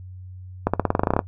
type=accelerating click train; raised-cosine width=1 ms; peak=-4 dBFS; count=13; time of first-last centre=0.67-1.192 s; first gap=66 ms; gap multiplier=0.92; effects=noise-tail reverb RT60 0.1 s tail -18 dB re dry + added 92 Hz sine -36 dBFS peak until 1.27 s